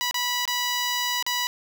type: tone with dropouts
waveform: 10% pulse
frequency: 980 Hz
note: B5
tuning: 14 cents flat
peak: -15 dBFS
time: 0.01-1.47 s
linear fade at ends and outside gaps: 0 ms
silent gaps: 0.111-0.143 / 0.454-0.477 / 1.226-1.265 s
effects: none